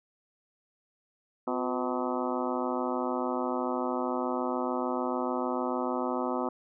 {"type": "harmonic tone with a mistuned harmonic", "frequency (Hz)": 126.8, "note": "B2", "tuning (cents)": 46, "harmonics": [2, 3, 4, 5, 6, 7, 8, 9, 10], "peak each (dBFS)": [-33, -35, -36, -37, -38, -38, -39, -40, -40], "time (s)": [1.47, 6.49], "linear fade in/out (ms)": 5, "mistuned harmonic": 3, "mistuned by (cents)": -95, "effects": []}